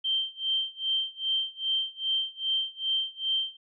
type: tone with tremolo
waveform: sine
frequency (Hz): 3136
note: G7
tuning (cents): 0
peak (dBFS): -23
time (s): 0.04-3.57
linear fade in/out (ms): 10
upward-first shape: sine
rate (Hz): 2.5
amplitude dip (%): 95
effects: none